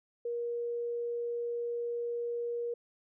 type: tone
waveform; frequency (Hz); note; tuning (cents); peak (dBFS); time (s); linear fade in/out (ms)
sine; 474.1; A#4; +29; -32; 0.25-2.74; 5
effects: none